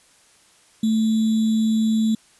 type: tone with sample-and-hold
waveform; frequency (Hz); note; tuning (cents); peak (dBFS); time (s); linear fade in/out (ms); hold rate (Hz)
sine; 220.5; A3; +4; -16; 0.83-2.15; 5; 3675
effects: white hiss -55 dBFS RMS until 2.39 s + resampled to 24000 Hz